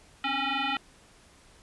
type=tone with frequency modulation; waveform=sine; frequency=830.6 Hz; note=G#5; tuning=in tune; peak=-26 dBFS; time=0.24-0.77 s; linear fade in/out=2 ms; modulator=546 Hz; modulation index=4.5; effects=pink hiss -57 dBFS RMS until 1.62 s + resampled to 24000 Hz